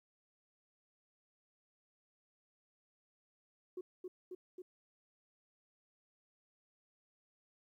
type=tone with echo; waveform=sine; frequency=365.6 Hz; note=F#4; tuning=21 cents flat; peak=-39 dBFS; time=3.77-3.81 s; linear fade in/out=5 ms; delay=270 ms; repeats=3; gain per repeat=-2 dB; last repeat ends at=4.62 s; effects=tanh soft clip ceiling -37 dBFS + 13-bit